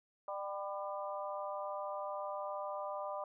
harmonic tone with a mistuned harmonic, 199.6 Hz, G3, 32 cents sharp, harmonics 3 / 4 / 5 / 6, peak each -41 / -45 / -44 / -46 dBFS, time 0.28-3.24 s, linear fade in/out 2 ms, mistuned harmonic 4, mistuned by -41 cents, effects none

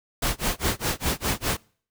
pink noise with tremolo, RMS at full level -23 dBFS, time 0.22-1.57 s, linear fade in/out 5 ms, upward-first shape sine, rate 4.9 Hz, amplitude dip 100%, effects noise-tail reverb RT60 0.5 s tail -26 dB re dry

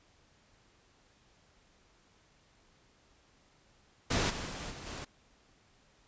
pink noise with level steps, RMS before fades -30 / -39 / -41 / -46 / -42 dBFS, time 4.1-5.05 s, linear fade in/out 10 ms, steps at 4.29 / 4.46 / 4.7 / 4.85 s, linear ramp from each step 20 ms, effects pink hiss -66 dBFS RMS until 6.07 s + resampled to 16000 Hz

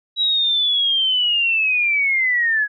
sine linear sweep, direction down, 3893 to 1661.2 Hz, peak -15 dBFS, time 0.16-2.68 s, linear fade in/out 50 ms, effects none

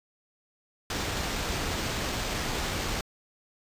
pink noise with sample-and-hold, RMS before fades -31 dBFS, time 0.9-3.01 s, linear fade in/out 2 ms, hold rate 11025 Hz, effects resampled to 32000 Hz

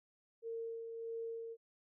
sine tone with tremolo, 457.2 Hz, A#4, 34 cents flat, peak -39 dBFS, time 0.42-1.57 s, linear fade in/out 50 ms, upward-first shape sine, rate 1.6 Hz, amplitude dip 40%, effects none

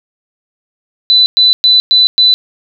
sine tone bursts, 3995 Hz, B7, 19 cents sharp, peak -4 dBFS, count 5, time 1.1-2.34 s, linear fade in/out 0 ms, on 160 ms, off 110 ms, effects none

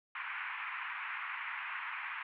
white band-pass noise, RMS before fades -41 dBFS, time 0.15-2.23 s, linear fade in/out 5 ms, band 930 to 2500 Hz, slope 48 dB/octave, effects none

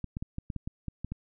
clicks, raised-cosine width 5 ms, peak -22 dBFS, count 10, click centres 0.043 / 0.169 / 0.225 / 0.384 / 0.502 / 0.563 / 0.675 / 0.883 / 1.046 / 1.12 s, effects none

